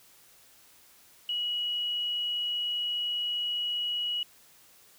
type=tone; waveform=sine; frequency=2915 Hz; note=F#7; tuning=26 cents flat; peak=-28 dBFS; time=1.29-4.23 s; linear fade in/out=2 ms; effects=white hiss -58 dBFS RMS until 4.98 s